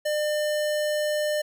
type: tone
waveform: square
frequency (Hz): 600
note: D5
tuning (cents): +37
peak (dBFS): -24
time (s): 0.05-1.42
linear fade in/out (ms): 10
effects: none